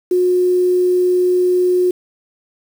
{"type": "tone with quantisation", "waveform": "sine", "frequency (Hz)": 361.8, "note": "F#4", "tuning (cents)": -39, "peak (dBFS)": -11, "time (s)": [0.11, 1.91], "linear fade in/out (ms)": 5, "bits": 6, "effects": []}